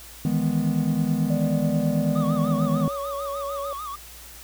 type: chord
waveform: triangle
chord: E major seventh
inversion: third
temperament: equal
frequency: 155.56 / 164.81 / 207.7 / 246.9 Hz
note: D#3 / E3 / G#3 / B3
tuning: 0 / 0 / 0 / 0 cents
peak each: -24 dBFS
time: 0.25-2.88 s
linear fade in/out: 2 ms
type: tone with pitch glide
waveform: sine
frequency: 586 to 560.5 Hz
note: D5 to C#5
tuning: -4 to +19 cents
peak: -29 dBFS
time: 1.3-3.73 s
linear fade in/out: 2 ms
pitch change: -77 cents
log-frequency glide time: 2.36-2.71 s
type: tone with vibrato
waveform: triangle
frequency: 1174.7 Hz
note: D6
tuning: in tune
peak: -29 dBFS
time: 2.15-3.96 s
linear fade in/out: 10 ms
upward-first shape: sine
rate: 6.7 Hz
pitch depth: 120 cents each way
effects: added 58 Hz sine -47 dBFS peak until 4.43 s + white hiss -44 dBFS RMS until 4.43 s